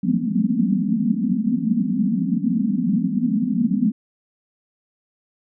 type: band-pass noise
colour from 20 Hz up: white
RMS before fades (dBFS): -20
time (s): 0.03-3.92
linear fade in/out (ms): 10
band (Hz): 170 to 260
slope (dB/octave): 96
effects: none